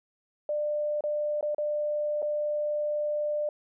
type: tone with dropouts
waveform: sine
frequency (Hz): 596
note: D5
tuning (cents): +25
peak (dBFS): -26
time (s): 0.49-3.49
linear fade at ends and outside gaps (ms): 2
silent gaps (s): 1.008-1.038 / 1.41-1.427 / 1.547-1.582 / 2.22-2.226
effects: none